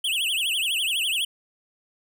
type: tone with vibrato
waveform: square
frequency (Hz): 2960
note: F#7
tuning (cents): 0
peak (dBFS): -23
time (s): 0.04-1.25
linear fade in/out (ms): 5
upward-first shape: triangle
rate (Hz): 12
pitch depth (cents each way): 270
effects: none